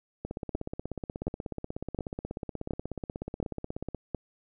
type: two click trains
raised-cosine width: 2 ms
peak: -21 / -17 dBFS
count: 62 / 6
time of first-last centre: 0.25-3.947 / 0.55-4.147 s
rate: 16.5 / 1.39 Hz
effects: none